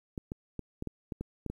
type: clicks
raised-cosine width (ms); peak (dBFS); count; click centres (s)
3; -23; 9; 0.178 / 0.319 / 0.593 / 0.824 / 0.873 / 1.122 / 1.21 / 1.463 / 1.5
effects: 10-bit